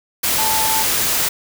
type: tone in noise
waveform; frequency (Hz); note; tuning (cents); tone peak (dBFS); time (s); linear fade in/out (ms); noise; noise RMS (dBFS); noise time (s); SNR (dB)
sine; 880; A5; 0; -20; 0.38-0.83; 10; white; -18; 0.23-1.29; -5
effects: none